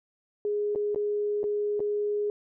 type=tone with dropouts; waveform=sine; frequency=414.9 Hz; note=G#4; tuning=2 cents flat; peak=-25 dBFS; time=0.45-2.3 s; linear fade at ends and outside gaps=1 ms; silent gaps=0.75-0.758 / 0.947-0.959 / 1.432-1.44 / 1.795-1.803 s; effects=none